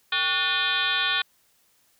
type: tone with frequency modulation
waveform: sine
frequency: 2472 Hz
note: D#7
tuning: 12 cents flat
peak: -21 dBFS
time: 0.12-1.22 s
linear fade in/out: 5 ms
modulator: 337 Hz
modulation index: 4
effects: white hiss -64 dBFS RMS until 1.99 s